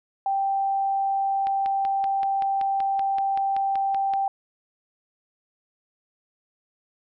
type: tone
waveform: sine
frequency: 784 Hz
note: G5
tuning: in tune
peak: -21 dBFS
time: 0.26-4.28 s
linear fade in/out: 2 ms
type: click train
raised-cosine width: 0.3 ms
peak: -21 dBFS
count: 15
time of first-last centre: 1.47-4.137 s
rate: 5.25 Hz
effects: none